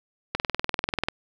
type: click train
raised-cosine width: 0.3 ms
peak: -8 dBFS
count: 16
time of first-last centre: 0.35-1.085 s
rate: 20.4 Hz
effects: none